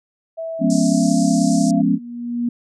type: tone with pitch glide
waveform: sine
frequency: 654 to 679 Hz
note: E5 to F5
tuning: -14 to -49 cents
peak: -24 dBFS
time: 0.37-1.82 s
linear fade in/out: 20 ms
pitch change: +65 cents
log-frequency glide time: 0.79-1.17 s
type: chord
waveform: sine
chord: C# dominant seventh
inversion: first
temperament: equal with one note detuned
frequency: 174.61 / 210.6 / 246.9 / 277.2 Hz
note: E#3 / G#3 / B3 / C#4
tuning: 0 / +24 / 0 / 0 cents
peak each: -20 / -19 / -19 / -18 dBFS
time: 0.59-1.99 s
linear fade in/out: 50 ms
type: band-pass noise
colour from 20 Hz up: white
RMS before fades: -31 dBFS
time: 0.7-1.71 s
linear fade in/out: 2 ms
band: 4800 to 8600 Hz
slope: 48 dB/octave
type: tone with exponential growth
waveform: sine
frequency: 238.8 Hz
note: A#3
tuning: 42 cents sharp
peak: -16 dBFS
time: 1.29-2.49 s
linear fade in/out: 5 ms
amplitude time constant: 260 ms
effects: none